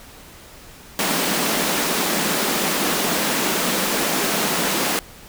pink high-pass noise, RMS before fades -21 dBFS, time 0.99-4.99 s, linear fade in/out 0 ms, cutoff 170 Hz, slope 48 dB/octave, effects pink hiss -43 dBFS RMS until 5.28 s

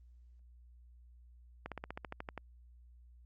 slowing click train, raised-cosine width 0.5 ms, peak -26 dBFS, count 11, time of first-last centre 1.66-2.377 s, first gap 57 ms, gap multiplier 1.05, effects added 60 Hz sine -56 dBFS peak until 3.25 s + Opus 32 kbps

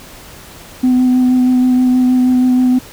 sine tone with vibrato, 252.6 Hz, B3, 39 cents sharp, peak -6 dBFS, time 0.83-2.79 s, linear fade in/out 10 ms, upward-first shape sine, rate 6.3 Hz, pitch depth 13 cents each way, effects tanh soft clip ceiling -6 dBFS + pink hiss -36 dBFS RMS until 2.92 s

